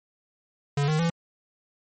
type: tone with pitch steps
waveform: square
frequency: 142.7 / 154.72 / 167.75 Hz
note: D3 / D#3 / E3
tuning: -49 / -9 / +31 cents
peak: -22 dBFS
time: 0.77-1.1 s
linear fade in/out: 5 ms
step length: 110 ms
effects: MP3 32 kbps